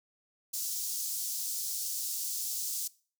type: high-pass noise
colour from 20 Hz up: pink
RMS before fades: -35 dBFS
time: 0.53-2.88 s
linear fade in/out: 10 ms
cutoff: 5300 Hz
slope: 24 dB/octave
effects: noise-tail reverb RT60 0.4 s tail -21 dB re dry